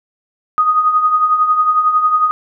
sine tone with tremolo, 1244.5 Hz, D#6, in tune, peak -7 dBFS, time 0.58-2.31 s, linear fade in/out 0 ms, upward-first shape triangle, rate 11 Hz, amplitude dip 65%, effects none

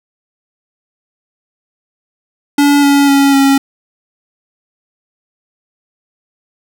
square tone with pitch steps, 286.4 / 282.3 / 278.2 / 274.3 Hz, D4 / C#4 / C#4 / C#4, -43 / +32 / +6 / -18 cents, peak -7 dBFS, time 2.58-3.58 s, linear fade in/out 5 ms, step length 250 ms, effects none

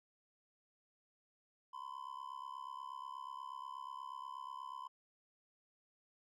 triangle tone with amplitude modulation, 1018 Hz, C6, 48 cents flat, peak -39 dBFS, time 1.73-4.88 s, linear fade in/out 10 ms, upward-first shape sine, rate 68.3 Hz, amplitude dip 95%, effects none

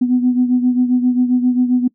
sine beating tone pair, 248 / 255.5 Hz, B3 / C4, +7 / -41 cents, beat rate 7.5 Hz, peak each -12 / -18 dBFS, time 0.01-1.88 s, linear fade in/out 10 ms, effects noise-tail reverb RT60 0.1 s tail -22 dB re dry + tanh soft clip ceiling -4 dBFS

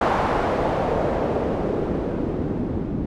white noise with low-pass filter sweep, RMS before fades -23 dBFS, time 0.01-3.06 s, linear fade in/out 5 ms, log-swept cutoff 940 to 250 Hz, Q 1.3, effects none

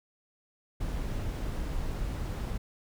brown noise, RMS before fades -33 dBFS, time 0.8-2.58 s, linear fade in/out 10 ms, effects none

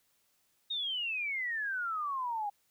sine exponential sweep, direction down, 3753 to 801 Hz, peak -32 dBFS, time 0.7-2.5 s, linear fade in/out 10 ms, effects white hiss -73 dBFS RMS until 2.7 s

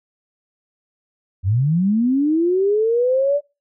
sine linear sweep, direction up, 85.8 to 587.3 Hz, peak -14 dBFS, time 1.43-3.41 s, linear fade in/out 50 ms, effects noise-tail reverb RT60 0.3 s tail -26 dB re dry

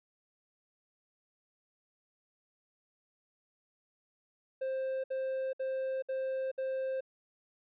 triangle tone bursts, 527 Hz, C5, 12 cents sharp, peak -30 dBFS, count 5, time 4.61-7.008 s, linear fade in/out 10 ms, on 430 ms, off 62 ms, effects resampled to 8000 Hz

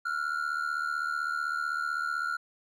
triangle ring-modulated tone, 1400 Hz, F6, 4 cents sharp, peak -24 dBFS, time 0.05-2.37 s, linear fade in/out 10 ms, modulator 37.9 Hz, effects none

